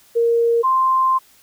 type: tone pair in turn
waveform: sine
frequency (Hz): 466.2 / 1046.6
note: A#4 / C6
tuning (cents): 0 / 0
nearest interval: octave + major second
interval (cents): 1400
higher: second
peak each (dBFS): -13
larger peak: neither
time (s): 0.15-0.63 / 0.63-1.19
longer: second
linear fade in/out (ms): 20
effects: white hiss -52 dBFS RMS until 1.42 s